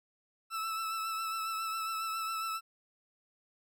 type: tone with vibrato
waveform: 40% pulse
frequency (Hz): 1318.5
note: E6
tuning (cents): 0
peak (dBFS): -33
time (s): 0.5-2.61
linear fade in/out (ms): 50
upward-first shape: triangle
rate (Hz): 7.3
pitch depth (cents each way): 30
effects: none